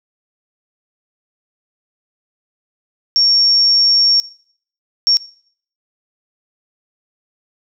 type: tone bursts at uneven times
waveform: sine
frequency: 5510 Hz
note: F8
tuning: 24 cents flat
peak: -9 dBFS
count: 2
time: 3.16-4.2 / 5.07-5.17 s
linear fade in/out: 0 ms
effects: noise-tail reverb RT60 0.6 s tail -21 dB re dry